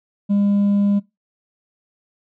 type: tone with hard clipping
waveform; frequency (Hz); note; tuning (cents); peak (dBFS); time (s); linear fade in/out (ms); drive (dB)
triangle; 202.1; G#3; -47; -13; 0.29-1; 20; 1
effects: noise-tail reverb RT60 0.2 s tail -21 dB re dry